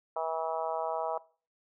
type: harmonic tone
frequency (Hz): 161.8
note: E3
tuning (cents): -32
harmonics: 3 / 4 / 5 / 6 / 7 / 8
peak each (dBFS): -39 / -34 / -36 / -37 / -42 / -43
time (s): 0.16-1.18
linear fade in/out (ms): 5
effects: noise-tail reverb RT60 0.4 s tail -21 dB re dry